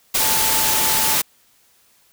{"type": "tone in noise", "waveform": "sine", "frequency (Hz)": 878, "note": "A5", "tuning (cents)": -4, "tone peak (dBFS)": -26, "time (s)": [0.2, 1.16], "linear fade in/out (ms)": 10, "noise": "white", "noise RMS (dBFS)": -18, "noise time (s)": [0.14, 1.22], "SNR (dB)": -11, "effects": ["white hiss -57 dBFS RMS until 2.12 s"]}